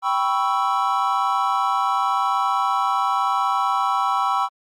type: chord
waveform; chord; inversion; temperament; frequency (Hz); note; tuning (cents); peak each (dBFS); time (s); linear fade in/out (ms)
triangle; C# half-diminished seventh; second; equal; 784 / 987.8 / 1108.7 / 1318.5; G5 / B5 / C#6 / E6; 0 / 0 / 0 / 0; -22; 0.02-4.49; 50
effects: Opus 48 kbps